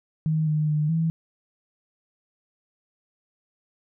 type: tone with pitch steps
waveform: sine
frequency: 157 / 152.9 / 151.2 / 162.9 Hz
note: D#3 / D#3 / D#3 / E3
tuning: +16 / -30 / -49 / -20 cents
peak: -20 dBFS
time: 0.26-1.1 s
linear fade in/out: 0 ms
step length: 210 ms
effects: none